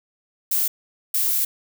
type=noise bursts at uneven times; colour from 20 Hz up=violet; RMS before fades=-21 dBFS; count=2; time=0.51-0.68 / 1.14-1.45 s; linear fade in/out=5 ms; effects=none